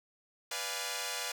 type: chord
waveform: 5% pulse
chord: B diminished seventh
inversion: none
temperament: equal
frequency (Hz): 493.9 / 587.3 / 698.5 / 830.6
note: B4 / D5 / F5 / Ab5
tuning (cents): 0 / 0 / 0 / 0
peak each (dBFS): -29 / -30 / -29 / -29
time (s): 0.51-1.32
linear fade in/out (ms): 5
effects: none